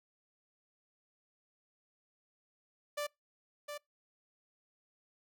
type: tone with echo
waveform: sawtooth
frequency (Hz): 587.3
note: D5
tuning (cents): 0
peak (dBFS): -31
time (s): 2.97-3.07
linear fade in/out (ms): 10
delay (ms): 710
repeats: 1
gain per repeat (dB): -6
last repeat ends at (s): 3.78
effects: noise-tail reverb RT60 0.2 s tail -26 dB re dry